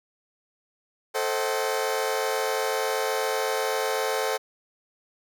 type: chord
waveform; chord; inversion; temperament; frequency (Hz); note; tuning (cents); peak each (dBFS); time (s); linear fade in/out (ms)
sawtooth; A diminished seventh; none; just; 440 / 528 / 633.6 / 760.3; A4 / C5 / Eb5 / Gb5; 0 / +16 / +31 / +47; -24 / -25 / -30 / -28; 1.14-4.38; 20
effects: none